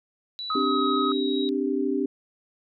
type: tone with pitch glide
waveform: sine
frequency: 3945 to 3824 Hz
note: B7 to A#7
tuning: -3 to +43 cents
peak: -31 dBFS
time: 0.39-1.49 s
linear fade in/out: 0 ms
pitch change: -54 cents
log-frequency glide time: 0.55-0.83 s
type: tone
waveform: sine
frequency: 1266 Hz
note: D#6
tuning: 30 cents sharp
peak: -24 dBFS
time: 0.5-1.12 s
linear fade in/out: 2 ms
type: chord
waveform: sine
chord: C suspended second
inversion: none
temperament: just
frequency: 261.6 / 294.3 / 392.4 Hz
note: C4 / D4 / G4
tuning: 0 / +4 / +2 cents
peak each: -27 dBFS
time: 0.55-2.06 s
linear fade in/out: 5 ms
effects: none